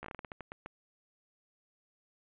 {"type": "slowing click train", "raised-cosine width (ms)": 0.5, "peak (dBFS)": -27, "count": 12, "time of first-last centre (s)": [0.03, 0.66], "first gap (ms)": 14, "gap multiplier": 1.26, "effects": ["resampled to 8000 Hz", "10-bit"]}